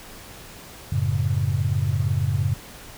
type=chord; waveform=sine; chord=F# minor; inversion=none; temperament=equal; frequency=92.5 / 110 / 138.59 Hz; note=F#2 / A2 / C#3; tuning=0 / 0 / 0 cents; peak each=-24 dBFS; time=0.92-2.54 s; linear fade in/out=5 ms; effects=pink hiss -42 dBFS RMS until 2.97 s